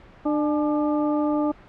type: harmonic tone with a mistuned harmonic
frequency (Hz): 299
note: D4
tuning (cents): +31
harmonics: 1 / 2 / 3 / 4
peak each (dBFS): -21 / -27 / -31 / -33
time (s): 0.25-1.52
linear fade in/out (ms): 10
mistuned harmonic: 3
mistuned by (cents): -76
effects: pink hiss -48 dBFS RMS until 1.68 s + low-pass 2000 Hz 12 dB/octave